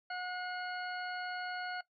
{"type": "harmonic tone with a mistuned harmonic", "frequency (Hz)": 727, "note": "F#5", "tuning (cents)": -31, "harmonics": [1, 2, 3, 4, 6], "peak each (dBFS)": [-40, -40, -48, -53, -48], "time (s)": [0.1, 1.81], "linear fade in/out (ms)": 5, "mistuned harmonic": 3, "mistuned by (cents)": -38, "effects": ["noise-tail reverb RT60 0.1 s tail -18 dB re dry", "MP3 96 kbps"]}